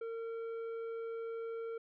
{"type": "tone with tanh clipping", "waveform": "triangle", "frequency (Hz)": 456.5, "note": "A#4", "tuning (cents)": -36, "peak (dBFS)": -40, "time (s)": [0.01, 1.78], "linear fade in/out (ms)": 5, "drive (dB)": 12, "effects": []}